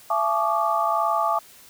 sine tone cluster, 674 / 858 / 1141 / 1203 Hz, E5 / A5 / C#6 / D6, +38 / -44 / +50 / +41 cents, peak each -25 dBFS, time 0.1-1.39 s, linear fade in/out 5 ms, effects white hiss -49 dBFS RMS until 1.69 s

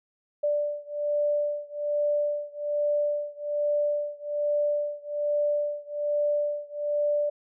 sine beating tone pair, 587.3 / 588.5 Hz, D5 / D5, 0 / +3 cents, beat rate 1.2 Hz, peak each -27 / -28 dBFS, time 0.43-7.3 s, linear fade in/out 10 ms, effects none

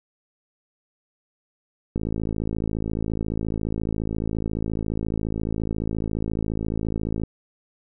click train, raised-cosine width 3 ms, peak -14 dBFS, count 288, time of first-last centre 1.96-7.236 s, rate 54.4 Hz, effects none

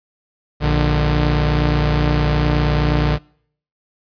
sawtooth tone pair together, 59.25 / 149.3 Hz, A#1 / D3, +29 / +29 cents, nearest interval octave + major third, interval 1600 cents, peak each -13 dBFS, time 0.6-3.19 s, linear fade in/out 50 ms, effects noise-tail reverb RT60 0.6 s tail -25 dB re dry + resampled to 11025 Hz

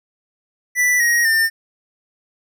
square tone with pitch steps, 1975.5 / 1886.3 / 1801.1 Hz, B6 / A#6 / A6, 0 / +20 / +40 cents, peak -14 dBFS, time 0.75-1.5 s, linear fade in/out 50 ms, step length 250 ms, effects none

